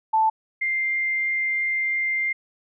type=tone pair in turn; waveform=sine; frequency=880 / 2099 Hz; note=A5 / C7; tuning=0 / +5 cents; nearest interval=octave + minor third; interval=1505 cents; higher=second; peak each=-16 / -21 dBFS; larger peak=first; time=0.13-0.3 / 0.61-2.33 s; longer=second; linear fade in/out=10 ms; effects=none